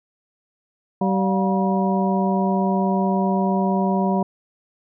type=harmonic tone with a mistuned harmonic; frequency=192.2 Hz; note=G3; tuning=34 cents flat; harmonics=1 / 2 / 3 / 4 / 5; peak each=-19 / -26 / -28 / -26 / -26 dBFS; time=1.01-4.23 s; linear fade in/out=5 ms; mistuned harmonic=4; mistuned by=-130 cents; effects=none